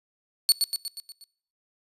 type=tone with echo; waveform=sawtooth; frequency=4435 Hz; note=C#8; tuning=in tune; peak=-12 dBFS; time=0.49-0.52 s; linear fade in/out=0 ms; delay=120 ms; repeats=6; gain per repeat=-5 dB; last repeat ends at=1.24 s; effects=noise-tail reverb RT60 0.6 s tail -23 dB re dry + resampled to 32000 Hz